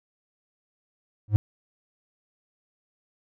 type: tone with exponential growth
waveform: triangle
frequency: 105.3 Hz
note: G#2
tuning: 24 cents sharp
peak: -8 dBFS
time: 1.28-1.36 s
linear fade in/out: 0 ms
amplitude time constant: 17 ms
effects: none